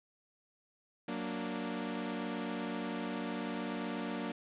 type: chord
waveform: sawtooth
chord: Gb augmented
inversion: none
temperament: equal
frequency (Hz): 185 / 233.1 / 293.7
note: Gb3 / Bb3 / D4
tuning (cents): 0 / 0 / 0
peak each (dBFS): -38 / -35 / -37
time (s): 1.08-4.32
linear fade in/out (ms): 5
effects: resampled to 8000 Hz + 9-bit